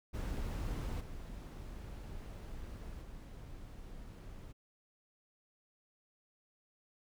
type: noise with level steps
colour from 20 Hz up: brown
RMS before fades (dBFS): -38 / -46 / -49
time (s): 0.13-4.53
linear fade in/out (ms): 20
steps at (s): 1 / 3.01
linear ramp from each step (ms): 10
effects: none